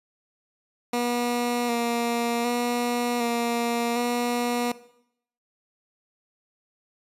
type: tone with vibrato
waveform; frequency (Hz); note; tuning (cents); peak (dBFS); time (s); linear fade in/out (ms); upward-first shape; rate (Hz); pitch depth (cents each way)
15% pulse; 238.5; A#3; +40; -17; 0.93-4.72; 5; square; 0.66; 21
effects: noise-tail reverb RT60 0.7 s tail -17 dB re dry + resampled to 32000 Hz